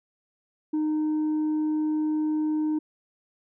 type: tone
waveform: sine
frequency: 307.6 Hz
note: D#4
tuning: 20 cents flat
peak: -20 dBFS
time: 0.73-2.79 s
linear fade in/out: 10 ms
effects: tanh soft clip ceiling -22 dBFS